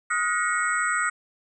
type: tone cluster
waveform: sine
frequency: 1257 / 1445 / 1902 / 2198 / 8030 Hz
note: D#6 / F#6 / A#6 / C#7 / B8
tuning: +17 / -41 / +34 / -15 / +28 cents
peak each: -27 / -26 / -28 / -33 / -32 dBFS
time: 0.1-1.1 s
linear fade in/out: 10 ms
effects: none